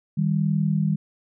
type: tone pair together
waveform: sine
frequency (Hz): 156.8 / 197.56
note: D#3 / G3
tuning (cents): +14 / +14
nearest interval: major third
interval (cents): 400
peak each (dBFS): -21 / -23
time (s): 0.17-0.96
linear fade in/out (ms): 10
effects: none